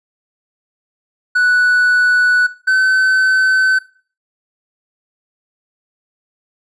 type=tone pair in turn; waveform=triangle; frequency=1480 / 1525.1 Hz; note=F#6 / G6; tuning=0 / -48 cents; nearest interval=minor second; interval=52 cents; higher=second; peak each=-8 dBFS; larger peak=neither; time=1.35-2.47 / 2.67-3.79 s; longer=neither; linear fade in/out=10 ms; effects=noise-tail reverb RT60 0.4 s tail -17 dB re dry + resampled to 24000 Hz